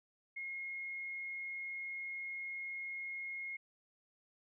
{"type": "tone", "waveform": "sine", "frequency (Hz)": 2153, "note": "C7", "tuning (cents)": 49, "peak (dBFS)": -40, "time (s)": [0.36, 3.57], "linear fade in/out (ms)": 10, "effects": []}